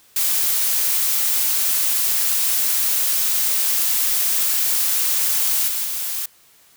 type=noise with level steps; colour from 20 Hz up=blue; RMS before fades=-19 / -23 / -25 dBFS; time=0.16-6.26 s; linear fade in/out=5 ms; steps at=5.68 / 5.85 s; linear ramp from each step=2 ms; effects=white hiss -53 dBFS RMS until 6.76 s